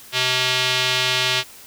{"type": "tone with band-pass filter", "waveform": "square", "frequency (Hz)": 127.6, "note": "C3", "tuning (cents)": -43, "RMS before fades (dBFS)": -20, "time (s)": [0.12, 1.44], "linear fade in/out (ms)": 50, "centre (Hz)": 3400, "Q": 1.8, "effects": ["white hiss -43 dBFS RMS until 1.66 s"]}